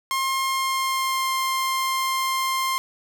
sawtooth tone with pitch glide, 1066 to 1055 Hz, C6 to C6, +32 to +14 cents, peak -18 dBFS, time 0.11-2.78 s, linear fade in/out 0 ms, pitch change -18 cents, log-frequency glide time 0.45-1.33 s, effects none

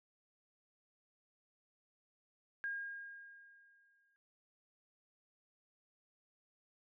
sine tone with exponential decay, 1621 Hz, G#6, 42 cents flat, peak -36 dBFS, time 2.64-4.16 s, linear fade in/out 0 ms, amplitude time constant 330 ms, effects none

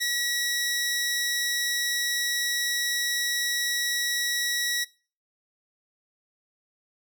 20% pulse tone pair together, 1924 / 5448 Hz, B6 / F8, -46 / -44 cents, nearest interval octave + tritone, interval 1802 cents, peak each -20 / -27 dBFS, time 0-4.85 s, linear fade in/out 20 ms, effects noise-tail reverb RT60 0.4 s tail -24 dB re dry

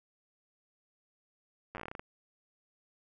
slowing click train, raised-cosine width 0.5 ms, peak -26 dBFS, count 12, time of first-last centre 1.75-1.995 s, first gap 9 ms, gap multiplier 1.17, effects none

